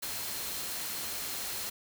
sine tone in noise, 4186 Hz, C8, in tune, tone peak -47 dBFS, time 0.02-1.7 s, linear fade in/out 10 ms, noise white, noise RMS -37 dBFS, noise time 0.02-1.7 s, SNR -13 dB, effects none

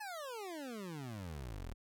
25% pulse exponential sweep, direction down, 880 to 36.71 Hz, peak -39 dBFS, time 0-1.74 s, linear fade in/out 10 ms, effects none

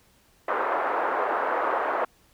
white band-pass noise, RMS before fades -26 dBFS, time 0.48-2.05 s, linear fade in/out 5 ms, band 400 to 1300 Hz, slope 24 dB/octave, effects pink hiss -61 dBFS RMS until 2.33 s

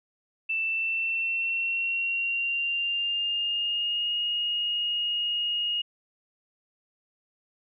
sine tone with pitch glide, 2660 to 2867 Hz, E7 to F7, +15 to +45 cents, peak -25 dBFS, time 0.49-5.82 s, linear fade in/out 10 ms, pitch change +130 cents, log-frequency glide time 0.62-4.15 s, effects none

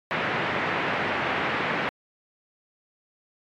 white band-pass noise, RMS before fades -27 dBFS, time 0.11-1.89 s, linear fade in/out 0 ms, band 110 to 2300 Hz, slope 24 dB/octave, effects AAC 64 kbps

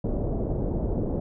pink low-pass noise, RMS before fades -27 dBFS, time 0.04-1.2 s, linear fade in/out 5 ms, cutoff 580 Hz, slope 24 dB/octave, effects none

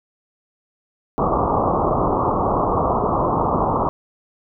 white low-pass noise, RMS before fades -19 dBFS, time 1.18-3.89 s, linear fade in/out 0 ms, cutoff 1200 Hz, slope 96 dB/octave, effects none

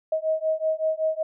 sine beating tone pair, 630 / 635.3 Hz, D#5 / D#5, +21 / +36 cents, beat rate 5.3 Hz, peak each -25 dBFS, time 0.12-1.23 s, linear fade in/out 5 ms, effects none

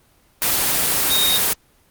sine tone in noise, 3729 Hz, A#7, in tune, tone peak -17 dBFS, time 1.11-1.38 s, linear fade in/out 0 ms, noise white, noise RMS -18 dBFS, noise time 0.42-1.53 s, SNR -2 dB, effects pink hiss -57 dBFS RMS until 1.9 s + Opus 24 kbps

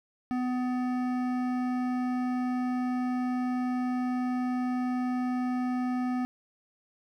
triangle tone with hard clipping, 250.6 Hz, B3, 25 cents sharp, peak -29 dBFS, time 0.31-6.25 s, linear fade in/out 0 ms, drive 17 dB, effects none

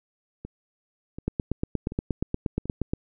two click trains, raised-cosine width 3 ms, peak -12 / -23 dBFS, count 15 / 4, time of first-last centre 1.28-2.935 / 0.45-2.656 s, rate 8.46 / 1.36 Hz, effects none

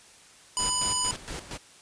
harmonic tone, 992 Hz, B5, 7 cents sharp, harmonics 1 / 3 / 5 / 7 / 9, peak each -32 / -34 / -32 / -29 / -31 dBFS, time 0.57-1.11 s, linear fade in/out 0 ms
pink noise with tremolo, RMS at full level -36 dBFS, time 0.58-1.58 s, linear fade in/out 20 ms, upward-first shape square, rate 4.3 Hz, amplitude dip 70%
effects white hiss -53 dBFS RMS until 1.81 s + resampled to 22050 Hz

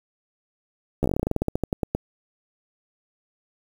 slowing click train, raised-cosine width 2 ms, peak -9 dBFS, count 20, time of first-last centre 1.03-1.95 s, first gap 13 ms, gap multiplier 1.13, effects 7-bit

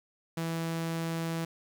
sawtooth tone, 164.81 Hz, E3, in tune, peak -27 dBFS, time 0.37-1.45 s, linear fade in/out 5 ms, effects 10-bit

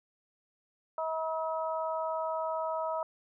harmonic tone, 320.4 Hz, E4, 49 cents flat, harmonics 2 / 3 / 4, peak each -33 / -35 / -38 dBFS, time 0.98-3.03 s, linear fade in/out 2 ms, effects none

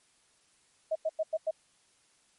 sine tone bursts, 635 Hz, D#5, 35 cents sharp, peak -26 dBFS, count 5, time 0.91-1.511 s, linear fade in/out 10 ms, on 45 ms, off 94 ms, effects white hiss -67 dBFS RMS until 2.38 s + MP3 48 kbps

